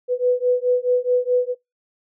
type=beating tone pair; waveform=sine; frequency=493.9 / 498.6 Hz; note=B4 / B4; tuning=0 / +16 cents; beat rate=4.7 Hz; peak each=-19 dBFS; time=0.08-1.55 s; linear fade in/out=50 ms; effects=noise-tail reverb RT60 0.2 s tail -24 dB re dry